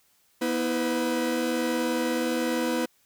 45% pulse tone cluster, 242.4 / 323.6 / 504 Hz, B3 / E4 / B4, -32 / -32 / +35 cents, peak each -29 dBFS, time 0.41-2.86 s, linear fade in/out 10 ms, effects white hiss -65 dBFS RMS until 3.05 s

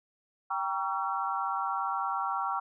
sine chord, G diminished seventh, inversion none, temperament just, 784 / 940.8 / 1128.9 / 1354.7 Hz, G5 / Bb5 / Db6 / Fb6, 0 / +16 / +31 / +47 cents, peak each -34 / -35 / -34 / -34 dBFS, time 0.5-2.6 s, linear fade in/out 10 ms, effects none

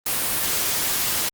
white noise, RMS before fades -23 dBFS, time 0.06-1.29 s, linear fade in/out 5 ms, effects Opus 32 kbps

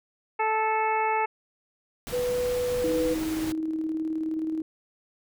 harmonic tone, 437.8 Hz, A4, 9 cents flat, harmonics 1 / 2 / 3 / 4 / 5 / 6, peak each -30 / -24 / -33 / -37 / -33 / -37 dBFS, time 0.39-1.26 s, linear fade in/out 10 ms
pink noise, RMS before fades -37 dBFS, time 2.07-3.52 s, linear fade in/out 0 ms
sine tone, 493.9 Hz, B4, in tune, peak -24 dBFS, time 2.12-3.15 s, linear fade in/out 20 ms
sine tone with tremolo, 317.1 Hz, D#4, 33 cents sharp, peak -25 dBFS, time 2.84-4.62 s, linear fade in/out 2 ms, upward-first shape square, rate 19 Hz, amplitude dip 30%
effects none

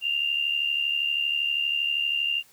sine tone with amplitude modulation, 2794 Hz, F7, in tune, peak -20 dBFS, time 0.01-2.43 s, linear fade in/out 50 ms, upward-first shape sine, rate 72.6 Hz, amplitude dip 65%, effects white hiss -57 dBFS RMS until 2.52 s

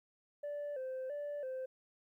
sine tone with vibrato, 550 Hz, C#5, 14 cents flat, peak -36 dBFS, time 0.43-1.66 s, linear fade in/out 10 ms, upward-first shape square, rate 1.5 Hz, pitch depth 100 cents each way, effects tanh soft clip ceiling -37 dBFS + 13-bit

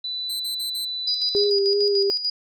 sine tone, 3983 Hz, B7, 14 cents sharp, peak -26 dBFS, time 0.04-1.5 s, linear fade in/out 5 ms
20% pulse tone bursts, 4186 Hz, C8, in tune, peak -24 dBFS, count 4, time 0.29-0.853 s, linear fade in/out 10 ms, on 110 ms, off 41 ms
sine tone with tremolo, 4900 Hz, D#8, 27 cents flat, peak -20 dBFS, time 1.07-2.3 s, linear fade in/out 5 ms, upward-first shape square, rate 6.8 Hz, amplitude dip 60%
sine tone with vibrato, 402.2 Hz, G4, 44 cents sharp, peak -18 dBFS, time 1.35-2.1 s, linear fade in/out 0 ms, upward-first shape sine, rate 2.6 Hz, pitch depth 29 cents each way
effects none

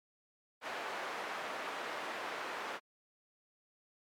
white band-pass noise, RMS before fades -41 dBFS, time 0.61-2.8 s, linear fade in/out 50 ms, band 400 to 1600 Hz, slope 12 dB/octave, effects MP3 96 kbps

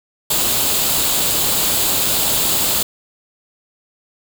white noise with comb filter, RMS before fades -17 dBFS, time 0.3-2.83 s, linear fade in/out 5 ms, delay 0.26 ms, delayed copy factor +0.5, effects none

